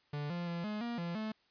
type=tone with pitch steps; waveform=45% pulse; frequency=146.3 / 173.6 / 171 / 211.3 / 236.8 / 171.2 / 217.3 Hz; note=D3 / F3 / F3 / G#3 / A#3 / F3 / A3; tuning=-6 / -10 / -36 / +30 / +27 / -34 / -21 cents; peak=-36 dBFS; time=0.13-1.32 s; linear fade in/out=5 ms; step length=170 ms; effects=white hiss -71 dBFS RMS until 1.5 s + resampled to 11025 Hz